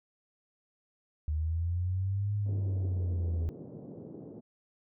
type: linear two-way sweep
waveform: sine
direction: up then down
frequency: 75 to 103.83 to 80.8 Hz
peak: -28 dBFS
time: 1.28-3.49 s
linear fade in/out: 0 ms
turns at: 2.35 s
type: band-pass noise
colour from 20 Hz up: pink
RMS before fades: -46 dBFS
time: 2.45-4.41 s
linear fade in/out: 20 ms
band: 130 to 490 Hz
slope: 24 dB/octave
effects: none